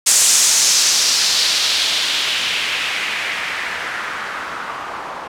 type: noise with low-pass filter sweep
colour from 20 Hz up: blue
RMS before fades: -18 dBFS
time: 0.06-5.28 s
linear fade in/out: 10 ms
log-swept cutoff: 7900 to 970 Hz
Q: 2
effects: none